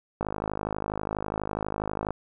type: click train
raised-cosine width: 1 ms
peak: -15 dBFS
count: 100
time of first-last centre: 0.21-2.107 s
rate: 52.2 Hz
effects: none